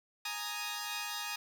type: chord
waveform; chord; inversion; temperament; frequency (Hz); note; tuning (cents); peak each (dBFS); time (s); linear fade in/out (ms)
10% pulse; Ab suspended second; none; equal; 830.6 / 932.3 / 1244.5; Ab5 / Bb5 / Eb6; 0 / 0 / 0; -33; 0.25-1.36; 5
effects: none